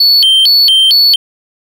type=tone with vibrato; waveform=triangle; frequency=3729 Hz; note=A#7; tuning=in tune; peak=-3 dBFS; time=0-1.16 s; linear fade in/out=5 ms; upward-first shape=square; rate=2.2 Hz; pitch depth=300 cents each way; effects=none

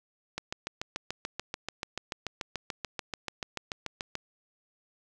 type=click train; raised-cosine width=0.2 ms; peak=-16 dBFS; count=27; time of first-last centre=0.38-4.154 s; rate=6.89 Hz; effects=none

